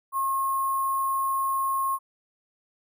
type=tone with sample-and-hold; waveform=sine; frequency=1077 Hz; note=C6; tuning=50 cents sharp; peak=-23 dBFS; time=0.12-1.99 s; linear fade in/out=50 ms; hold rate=11025 Hz; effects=none